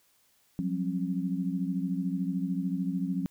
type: tone cluster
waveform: sine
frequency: 178.1 / 191.6 / 269.6 Hz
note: F3 / G3 / C#4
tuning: +34 / -39 / -48 cents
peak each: -31 / -33 / -33 dBFS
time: 0.59-3.26 s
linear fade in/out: 0 ms
effects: white hiss -67 dBFS RMS until 3.3 s